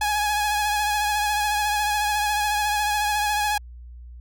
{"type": "tone with vibrato", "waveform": "sawtooth", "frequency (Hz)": 836, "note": "G#5", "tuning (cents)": 11, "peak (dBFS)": -17, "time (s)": [0.01, 3.58], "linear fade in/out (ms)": 5, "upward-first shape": "triangle", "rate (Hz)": 14, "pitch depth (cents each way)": 37, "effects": ["added 60 Hz sine -38 dBFS peak until 4.2 s"]}